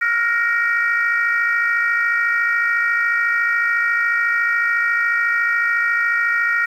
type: tone cluster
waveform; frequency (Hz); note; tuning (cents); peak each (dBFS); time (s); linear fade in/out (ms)
sine; 1369 / 1423 / 1877 / 2306; F6 / F6 / A#6 / D7; -35 / +32 / +11 / -32; -25 / -19 / -18 / -25; 0.01-6.66; 10
effects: tanh soft clip ceiling -6 dBFS + 8-bit